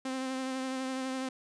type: tone with vibrato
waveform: sawtooth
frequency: 261.6 Hz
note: C4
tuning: in tune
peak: -29 dBFS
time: 0.05-1.29 s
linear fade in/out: 5 ms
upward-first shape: triangle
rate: 12 Hz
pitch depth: 25 cents each way
effects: resampled to 22050 Hz